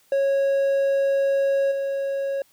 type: tone with level steps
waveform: triangle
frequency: 550 Hz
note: C#5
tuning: 14 cents flat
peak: -16 / -21 dBFS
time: 0.12-2.42 s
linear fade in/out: 2 ms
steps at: 1.71 s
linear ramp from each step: 10 ms
effects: white hiss -60 dBFS RMS until 2.52 s